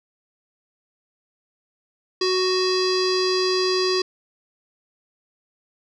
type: tone with low-pass filter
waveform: square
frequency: 371.1 Hz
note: F#4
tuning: 5 cents sharp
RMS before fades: -21 dBFS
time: 2.21-4.02 s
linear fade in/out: 5 ms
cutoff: 4900 Hz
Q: 7.5
effects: none